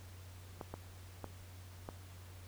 clicks, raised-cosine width 1 ms, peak -28 dBFS, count 4, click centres 0.612 / 0.74 / 1.243 / 1.889 s, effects added 91 Hz sine -51 dBFS peak until 2.47 s + pink hiss -59 dBFS RMS until 2.47 s

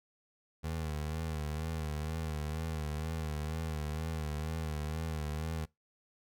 25% pulse tone with vibrato, 77.78 Hz, D#2, in tune, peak -31 dBFS, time 0.63-5.66 s, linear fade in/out 20 ms, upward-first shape sine, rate 2.1 Hz, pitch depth 72 cents each way, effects noise-tail reverb RT60 0.2 s tail -23 dB re dry

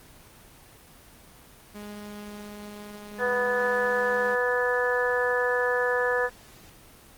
sawtooth tone, 207.3 Hz, G#3, 3 cents flat, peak -34 dBFS, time 1.74-4.36 s, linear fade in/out 20 ms
harmonic tone, 246.9 Hz, B3, in tune, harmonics 2 / 3 / 4 / 5 / 6 / 7, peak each -25 / -35 / -32 / -35 / -35 / -27 dBFS, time 3.18-6.3 s, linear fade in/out 50 ms
effects pink hiss -51 dBFS RMS until 7.17 s + Opus 24 kbps

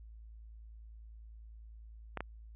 clicks, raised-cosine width 0.5 ms, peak -22 dBFS, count 2, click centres 2.173 / 2.206 s, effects added 55 Hz sine -49 dBFS peak until 2.55 s + resampled to 8000 Hz

